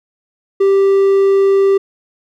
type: tone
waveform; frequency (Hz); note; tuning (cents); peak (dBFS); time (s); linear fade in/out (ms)
triangle; 392; G4; 0; -6; 0.6-1.78; 10
effects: none

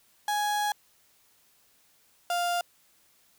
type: tone pair in turn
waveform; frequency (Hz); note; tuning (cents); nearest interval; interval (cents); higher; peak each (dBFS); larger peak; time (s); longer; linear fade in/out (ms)
35% pulse; 832 / 699.6; G#5 / F5; +3 / +3; minor third; 300; first; -24; neither; 0.28-0.72 / 2.3-2.61; first; 2
effects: white hiss -64 dBFS RMS until 3.38 s

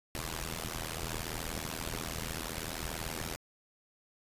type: noise with amplitude modulation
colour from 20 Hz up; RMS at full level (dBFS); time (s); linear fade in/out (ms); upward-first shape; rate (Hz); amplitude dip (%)
pink; -34; 0.15-3.36; 0; sine; 80.7; 100
effects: resampled to 32000 Hz

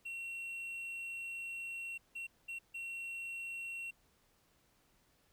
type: tone bursts at uneven times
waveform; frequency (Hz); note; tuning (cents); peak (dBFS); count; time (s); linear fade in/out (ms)
triangle; 2728; F7; -41; -39; 4; 0.05-1.98 / 2.15-2.27 / 2.48-2.59 / 2.74-3.91; 10
effects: pink hiss -72 dBFS RMS until 5.32 s

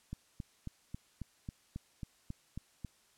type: click train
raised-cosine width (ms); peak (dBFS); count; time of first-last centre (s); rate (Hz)
5; -28; 11; 0.13-2.847; 3.68
effects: white hiss -68 dBFS RMS until 3.17 s + low-pass 10000 Hz 12 dB/octave

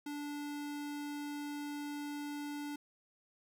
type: tone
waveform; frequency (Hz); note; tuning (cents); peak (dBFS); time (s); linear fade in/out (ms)
square; 291.4; D4; -13; -40; 0.06-2.76; 5
effects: none

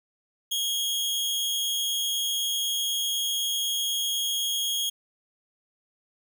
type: tone with amplitude modulation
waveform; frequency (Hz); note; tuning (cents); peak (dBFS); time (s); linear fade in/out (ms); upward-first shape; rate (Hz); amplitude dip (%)
sawtooth; 3272; G#7; -26; -20; 0.51-4.9; 10; sine; 211; 45
effects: none

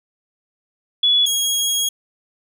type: tone pair in turn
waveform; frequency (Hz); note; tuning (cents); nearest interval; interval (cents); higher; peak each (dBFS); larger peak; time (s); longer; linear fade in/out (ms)
sine / 20% pulse; 3406 / 3298; G#7 / G#7; +43 / -13; minor second; 56; first; -12; neither; 1.03-1.26 / 1.26-1.89; second; 5
effects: none

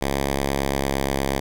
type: tone with pitch glide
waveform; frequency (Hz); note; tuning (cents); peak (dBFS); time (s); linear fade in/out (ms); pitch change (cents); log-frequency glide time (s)
5% pulse; 69 to 68.29; C#2 to C#2; -7 to -25; -10; 0.01-1.4; 10; -18; 0.52-1.07
effects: none

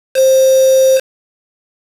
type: tone with quantisation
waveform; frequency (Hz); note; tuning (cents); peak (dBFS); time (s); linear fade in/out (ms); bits
sine; 527; C5; +12; -6; 0.14-1.01; 50; 3
effects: resampled to 32000 Hz

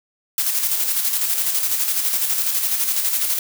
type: noise with tremolo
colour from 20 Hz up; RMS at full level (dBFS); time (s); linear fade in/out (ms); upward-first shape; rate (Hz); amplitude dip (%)
blue; -19; 0.38-3.39; 2; square; 12; 40
effects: none

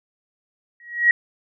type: tone with exponential growth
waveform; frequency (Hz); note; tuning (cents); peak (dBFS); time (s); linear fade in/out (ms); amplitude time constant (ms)
sine; 1903; A#6; +35; -8; 0.8-1.11; 2; 67
effects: none

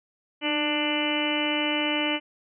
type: harmonic tone with a mistuned harmonic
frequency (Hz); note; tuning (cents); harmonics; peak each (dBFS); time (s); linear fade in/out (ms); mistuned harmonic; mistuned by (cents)
296.2; D4; +15; 1 / 2 / 3 / 4 / 5 / 6 / 7 / 8 / 9 / 10; -28 / -32 / -34 / -39 / -38 / -40 / -33 / -32 / -36 / -29; 0.41-2.2; 50; 1; +36
effects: none

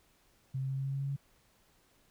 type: tone with pitch steps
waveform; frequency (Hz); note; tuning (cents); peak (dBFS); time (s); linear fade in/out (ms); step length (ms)
sine; 132.7 / 133.62 / 134.55 / 135.49 / 136.43 / 137.38 / 138.34 / 139.3; C3 / C3 / C3 / C#3 / C#3 / C#3 / C#3 / C#3; +25 / +37 / +49 / -39 / -27 / -15 / -3 / +9; -32; 0.54-1.164; 10; 78
effects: pink hiss -68 dBFS RMS until 2.1 s

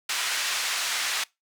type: band-pass noise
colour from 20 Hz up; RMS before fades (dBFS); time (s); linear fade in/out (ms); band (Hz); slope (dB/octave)
pink; -28; 0.09-1.24; 5; 1600 to 7900; 12
effects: noise-tail reverb RT60 0.2 s tail -23 dB re dry

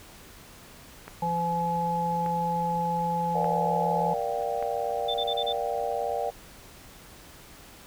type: click train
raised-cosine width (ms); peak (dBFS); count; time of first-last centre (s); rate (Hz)
0.5; -24; 4; 1.08-4.626; 0.846
type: harmonic tone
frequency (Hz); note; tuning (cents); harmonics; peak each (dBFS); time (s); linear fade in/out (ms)
170; F3; -46; 1 / 3 / 5; -31 / -34 / -26; 1.22-4.14; 5
type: chord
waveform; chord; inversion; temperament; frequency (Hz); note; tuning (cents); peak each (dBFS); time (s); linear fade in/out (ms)
sine; G minor seventh; first; just; 470.4 / 588 / 705.6 / 784; Bb4 / D5 / F5 / G5; +16 / +2 / +18 / 0; -32; 3.34-6.31; 20
type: tone bursts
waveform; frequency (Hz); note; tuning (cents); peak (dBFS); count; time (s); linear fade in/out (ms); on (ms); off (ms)
sine; 3549; A7; +14; -28; 5; 5.08-5.528; 10; 64; 32
effects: pink hiss -49 dBFS RMS until 7.86 s

